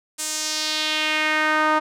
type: tone with band-pass filter sweep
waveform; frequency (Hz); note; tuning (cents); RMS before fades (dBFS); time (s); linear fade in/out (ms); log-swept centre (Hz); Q
sawtooth; 308.8; D#4; -13; -22; 0.18-1.8; 20; 8300 to 1100; 2
effects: none